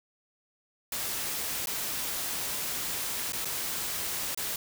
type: noise with dropouts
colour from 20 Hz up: white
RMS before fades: -33 dBFS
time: 0.92-4.56 s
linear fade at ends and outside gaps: 2 ms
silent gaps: 1.659-1.671 / 3.322-3.332 / 3.448-3.454 / 4.347-4.374 s
effects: none